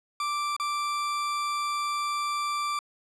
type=tone with dropouts; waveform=40% pulse; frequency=1173 Hz; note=D6; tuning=2 cents flat; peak=-26 dBFS; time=0.2-2.79 s; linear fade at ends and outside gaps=2 ms; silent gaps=0.565-0.598 s; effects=low-pass 9000 Hz 12 dB/octave